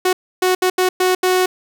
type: tone bursts at uneven times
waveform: sawtooth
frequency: 368.4 Hz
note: F#4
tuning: 7 cents flat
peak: -9 dBFS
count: 6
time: 0.05-0.13 / 0.42-0.55 / 0.62-0.7 / 0.78-0.89 / 1-1.15 / 1.23-1.46 s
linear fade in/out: 5 ms
effects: none